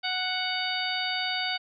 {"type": "harmonic tone with a mistuned harmonic", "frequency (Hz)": 740, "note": "F#5", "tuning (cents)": 0, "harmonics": [1, 2, 3, 4, 5, 6], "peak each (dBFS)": [-34, -34, -34, -34, -34, -34], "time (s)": [0.03, 1.58], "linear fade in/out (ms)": 20, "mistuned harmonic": 6, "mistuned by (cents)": 60, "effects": []}